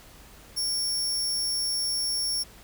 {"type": "tone", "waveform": "sawtooth", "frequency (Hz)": 5480, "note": "F8", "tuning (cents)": -34, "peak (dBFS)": -23, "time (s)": [0.56, 2.44], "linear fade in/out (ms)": 20, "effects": ["added 50 Hz sine -53 dBFS peak until 2.63 s", "pink hiss -51 dBFS RMS until 2.63 s"]}